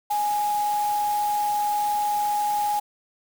sine tone in noise, 830.6 Hz, G#5, in tune, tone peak -21 dBFS, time 0.1-2.8 s, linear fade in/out 10 ms, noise white, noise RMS -37 dBFS, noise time 0.1-2.8 s, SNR +13 dB, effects none

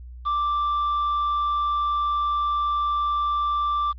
triangle tone with quantisation, 1174.7 Hz, D6, in tune, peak -19 dBFS, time 0.25-3.93 s, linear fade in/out 20 ms, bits 7, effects added 61 Hz sine -37 dBFS peak until 3.98 s + resampled to 11025 Hz

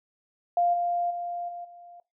sine tone with level steps, 698.5 Hz, F5, in tune, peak -20 / -24 / -30 / -35 / -45 dBFS, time 0.57-2 s, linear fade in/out 2 ms, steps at 0.73 / 1.1 / 1.48 / 1.64 s, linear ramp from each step 10 ms, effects noise-tail reverb RT60 0.2 s tail -18 dB re dry

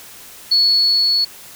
sine tone with level ramp, 4396 Hz, C#8, 15 cents flat, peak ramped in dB -10 to -13 dBFS, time 0.51-1.25 s, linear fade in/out 10 ms, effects white hiss -39 dBFS RMS until 1.55 s

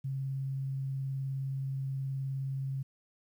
sine tone with vibrato, 135.1 Hz, C#3, 44 cents flat, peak -32 dBFS, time 0.04-2.83 s, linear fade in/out 10 ms, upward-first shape triangle, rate 19 Hz, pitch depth 15 cents each way, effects 11-bit

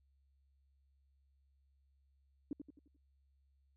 sine tone with echo, 288.5 Hz, D4, 31 cents flat, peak -36 dBFS, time 2.51-2.53 s, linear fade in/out 2 ms, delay 87 ms, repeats 5, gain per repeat -7 dB, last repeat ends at 2.965 s, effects added 68 Hz sine -70 dBFS peak until 3.76 s

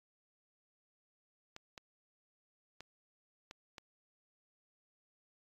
clicks, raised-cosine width 0.2 ms, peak -30 dBFS, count 5, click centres 1.564 / 1.778 / 2.806 / 3.511 / 3.782 s, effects AAC 32 kbps

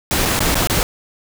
pink noise with dropouts, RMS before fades -17 dBFS, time 0.11-0.83 s, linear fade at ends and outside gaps 0 ms, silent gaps 0.253-0.257 / 0.392-0.405 / 0.544-0.554 / 0.672-0.698 s, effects none

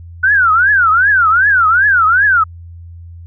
sine tone with vibrato, 1464 Hz, F#6, 19 cents flat, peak -7 dBFS, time 0.23-2.44 s, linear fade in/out 10 ms, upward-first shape triangle, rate 2.6 Hz, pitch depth 290 cents each way, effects added 85 Hz sine -30 dBFS peak until 3.26 s

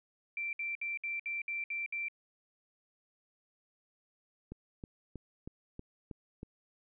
sine tone bursts, 2349 Hz, D7, in tune, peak -34 dBFS, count 8, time 0.37-2.084 s, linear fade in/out 2 ms, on 160 ms, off 62 ms
click train, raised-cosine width 3 ms, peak -30 dBFS, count 7, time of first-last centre 4.52-6.431 s, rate 3.14 Hz
effects none

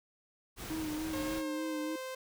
pink noise, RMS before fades -43 dBFS, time 0.56-1.43 s, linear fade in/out 50 ms
triangle tone with vibrato, 311.1 Hz, D#4, in tune, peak -33 dBFS, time 0.7-1.96 s, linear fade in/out 5 ms, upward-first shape sine, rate 3.4 Hz, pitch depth 42 cents each way
sawtooth tone with pitch glide, 539 to 519.7 Hz, C#5 to C5, -49 to -12 cents, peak -35 dBFS, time 1.13-2.15 s, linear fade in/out 5 ms, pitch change -63 cents, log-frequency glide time 1.39-1.67 s
effects none

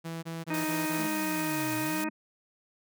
sawtooth tone bursts, 164.81 Hz, E3, in tune, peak -31 dBFS, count 5, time 0.04-1.078 s, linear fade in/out 20 ms, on 190 ms, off 22 ms
harmonic tone, 311.1 Hz, D#4, in tune, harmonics 1 / 2 / 3 / 4 / 5 / 6 / 7 / 8, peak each -31 / -40 / -38 / -43 / -43 / -41 / -50 / -40 dBFS, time 0.5-2.09 s, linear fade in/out 5 ms
white high-pass noise, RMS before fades -38 dBFS, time 0.54-2.04 s, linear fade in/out 0 ms, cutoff 350 Hz, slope 48 dB/octave
sine linear two-way sweep, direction down then up, 226.1 to 117.7 to 226.1 Hz, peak -38 dBFS, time 0.98-2.1 s, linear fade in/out 10 ms, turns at 1.77 s
effects none

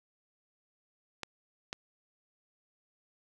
clicks, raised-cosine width 0.2 ms, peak -19 dBFS, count 2, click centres 1.233 / 1.729 s, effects none

